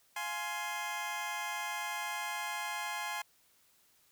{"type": "chord", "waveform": "20% pulse", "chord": "F minor", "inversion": "none", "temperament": "just", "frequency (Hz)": [698.5, 838.1, 1047.7], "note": ["F5", "Ab5", "C6"], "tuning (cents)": [0, 16, 2], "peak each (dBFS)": [-40, -34, -35], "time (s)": [0.16, 3.22], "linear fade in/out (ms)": 5, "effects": ["white hiss -68 dBFS RMS until 4.11 s"]}